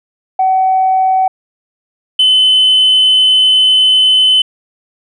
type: tone pair in turn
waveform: sine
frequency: 756 / 3036 Hz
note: F#5 / F#7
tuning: +37 / +44 cents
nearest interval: 2 octaves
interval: 2407 cents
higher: second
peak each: -7 / -4 dBFS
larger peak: second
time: 0.39-1.28 / 2.19-4.42 s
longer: second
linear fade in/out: 5 ms
effects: tanh soft clip ceiling -3 dBFS